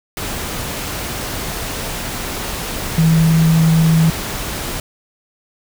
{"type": "tone in noise", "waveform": "sine", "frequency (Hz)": 162.1, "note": "E3", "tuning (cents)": -29, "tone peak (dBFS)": -9, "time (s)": [2.98, 4.1], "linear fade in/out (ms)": 2, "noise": "pink", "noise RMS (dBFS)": -24, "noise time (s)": [0.17, 4.8], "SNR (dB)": 12, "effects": []}